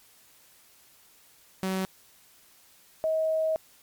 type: tone pair in turn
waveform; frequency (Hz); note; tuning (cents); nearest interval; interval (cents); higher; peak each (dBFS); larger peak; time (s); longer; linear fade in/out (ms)
sawtooth / sine; 189 / 635.7; F#3 / D#5; +37 / +37; octave + major sixth; 2100; second; -23; neither; 1.63-1.85 / 3.04-3.56; second; 0
effects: white hiss -58 dBFS RMS until 3.82 s + MP3 96 kbps